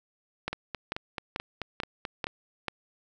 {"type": "two click trains", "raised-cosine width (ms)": 0.3, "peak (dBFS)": [-14, -17], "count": [6, 9], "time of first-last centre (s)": [[0.48, 2.683], [0.53, 2.269]], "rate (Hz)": [2.27, 4.6], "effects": []}